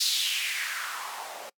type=noise with band-pass filter sweep; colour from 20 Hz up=blue; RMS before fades=-31 dBFS; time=0-1.5 s; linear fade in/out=10 ms; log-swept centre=4500 to 560 Hz; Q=3.4; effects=noise-tail reverb RT60 0.1 s tail -24 dB re dry